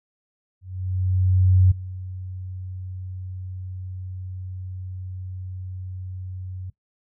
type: tone with ADSR envelope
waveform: sine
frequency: 92.6 Hz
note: F#2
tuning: 2 cents sharp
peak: -12 dBFS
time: 0.61-6.7 s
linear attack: 1100 ms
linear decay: 10 ms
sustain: -19 dB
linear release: 4 ms
effects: noise-tail reverb RT60 0.1 s tail -17 dB re dry